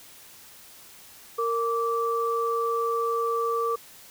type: tone pair together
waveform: sine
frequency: 461.9 / 1164 Hz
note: A#4 / D6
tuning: -16 / -16 cents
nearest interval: octave + major third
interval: 1600 cents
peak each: -26 dBFS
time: 1.38-3.76 s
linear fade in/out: 10 ms
effects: white hiss -49 dBFS RMS until 4.1 s